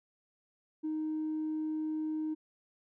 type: tone with tanh clipping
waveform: triangle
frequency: 311.1 Hz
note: D#4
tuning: in tune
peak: -32 dBFS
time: 0.83-2.35 s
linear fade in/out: 20 ms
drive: 5 dB
effects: none